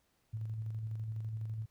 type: tone with tremolo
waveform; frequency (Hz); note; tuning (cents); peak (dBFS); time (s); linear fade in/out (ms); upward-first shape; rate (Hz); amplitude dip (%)
sine; 110; A2; 0; -35; 0.33-1.66; 10; square; 12; 30
effects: pink hiss -75 dBFS RMS until 1.7 s